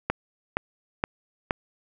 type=click train; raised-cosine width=0.5 ms; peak=-8 dBFS; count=4; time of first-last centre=0.1-1.508 s; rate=2.13 Hz; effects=none